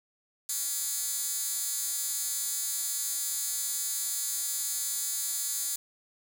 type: tone with high-pass filter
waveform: 10% pulse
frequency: 281.2 Hz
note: C#4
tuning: 25 cents sharp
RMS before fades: -32 dBFS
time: 0.49-5.76 s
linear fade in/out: 5 ms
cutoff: 7900 Hz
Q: 1.4
effects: none